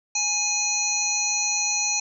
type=harmonic tone with a mistuned harmonic; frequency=833 Hz; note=G#5; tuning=5 cents sharp; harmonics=1 / 3 / 5 / 7 / 8; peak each=-34 / -29 / -31 / -24 / -28 dBFS; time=0.15-2 s; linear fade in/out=5 ms; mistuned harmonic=7; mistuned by=+33 cents; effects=none